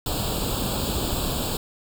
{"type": "noise with comb filter", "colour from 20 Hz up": "pink", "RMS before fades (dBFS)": -26, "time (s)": [0.06, 1.57], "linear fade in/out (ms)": 2, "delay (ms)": 0.25, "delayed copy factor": 0.9, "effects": []}